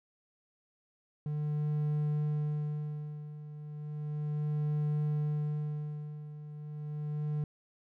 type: tone with tremolo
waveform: triangle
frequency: 149.7 Hz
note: D3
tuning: 33 cents sharp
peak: -26 dBFS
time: 1.26-7.44 s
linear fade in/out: 2 ms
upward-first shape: sine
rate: 0.34 Hz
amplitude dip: 80%
effects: none